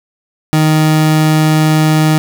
30% pulse tone, 155.56 Hz, D#3, in tune, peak -5 dBFS, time 0.53-2.18 s, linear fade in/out 0 ms, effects none

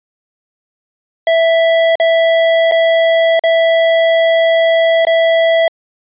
square tone with dropouts, 659.3 Hz, E5, in tune, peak -9 dBFS, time 1.27-5.68 s, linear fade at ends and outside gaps 2 ms, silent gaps 1.955-1.999 / 2.713-2.72 / 3.394-3.437 / 5.051-5.069 s, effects resampled to 8000 Hz

